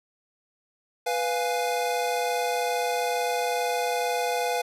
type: chord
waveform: square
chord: F diminished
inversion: second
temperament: equal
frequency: 493.9 / 698.5 / 830.6 Hz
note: Cb5 / F5 / Ab5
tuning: 0 / 0 / 0 cents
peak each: -29 / -29 / -31 dBFS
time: 1.06-4.62 s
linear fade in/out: 10 ms
effects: resampled to 32000 Hz